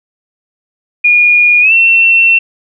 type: tone with pitch glide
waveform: sine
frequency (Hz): 2436 to 2703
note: D#7 to E7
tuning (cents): -37 to +43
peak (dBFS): -4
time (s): 1.04-2.39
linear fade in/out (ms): 10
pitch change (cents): +180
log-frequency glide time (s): 1.61-1.73
effects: none